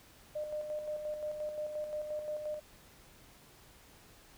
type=tone with tremolo; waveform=sine; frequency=605 Hz; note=D#5; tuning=49 cents flat; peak=-34 dBFS; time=0.35-2.6 s; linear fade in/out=10 ms; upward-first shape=square; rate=5.7 Hz; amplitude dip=45%; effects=pink hiss -59 dBFS RMS until 4.37 s